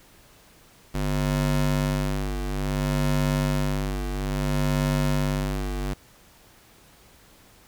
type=ring-modulated tone; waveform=25% pulse; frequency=98 Hz; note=G2; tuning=in tune; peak=-16 dBFS; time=0.94-5.94 s; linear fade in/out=10 ms; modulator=49.3 Hz; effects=pink hiss -54 dBFS RMS until 7.67 s